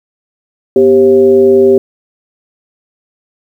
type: tone with frequency modulation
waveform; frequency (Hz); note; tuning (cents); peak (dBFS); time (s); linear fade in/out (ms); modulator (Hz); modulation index
sine; 392; G4; 0; -3; 0.76-1.78; 2; 146; 0.63
effects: 7-bit